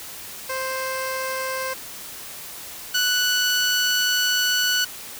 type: tone pair in turn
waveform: 15% pulse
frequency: 524 / 1482.1 Hz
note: C5 / F#6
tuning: +2 / +2 cents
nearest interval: octave + tritone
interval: 1800 cents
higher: second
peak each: -19 / -12 dBFS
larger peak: second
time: 0.49-1.74 / 2.94-4.85 s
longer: second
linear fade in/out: 10 ms
effects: white hiss -37 dBFS RMS until 5.19 s